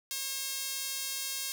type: tone with high-pass filter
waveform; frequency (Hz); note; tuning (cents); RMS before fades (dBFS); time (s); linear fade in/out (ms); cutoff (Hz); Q
sawtooth; 539; C#5; -49; -36; 0.11-1.52; 0; 4600; 0.74
effects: none